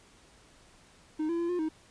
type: tone with pitch steps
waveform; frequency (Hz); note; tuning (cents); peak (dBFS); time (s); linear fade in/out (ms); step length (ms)
triangle; 309.6 / 337.7 / 341.1 / 355.2 / 314.6; D#4 / E4 / F4 / F4 / D#4; -9 / +42 / -41 / +29 / +19; -26; 1.19-1.69; 10; 100
effects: pink hiss -59 dBFS RMS until 1.9 s + resampled to 22050 Hz